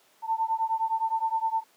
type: beating tone pair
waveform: sine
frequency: 891 / 900.7 Hz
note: A5 / A5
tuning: +22 / +40 cents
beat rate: 9.7 Hz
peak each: -27 / -28 dBFS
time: 0.22-1.64 s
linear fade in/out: 50 ms
effects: pink hiss -61 dBFS RMS until 1.76 s + high-pass 400 Hz 12 dB/octave